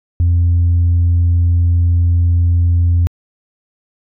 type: tone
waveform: sine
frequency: 86.2 Hz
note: F2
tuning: 22 cents flat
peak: -7 dBFS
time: 0.2-3.07 s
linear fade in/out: 0 ms
effects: tanh soft clip ceiling -7 dBFS